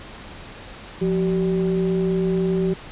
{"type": "ring-modulated tone", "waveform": "triangle", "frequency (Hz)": 103.83, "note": "G#2", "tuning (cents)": 0, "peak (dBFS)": -13, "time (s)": [1.01, 2.74], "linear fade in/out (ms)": 10, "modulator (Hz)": 279, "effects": ["pink hiss -39 dBFS RMS until 2.91 s", "resampled to 8000 Hz"]}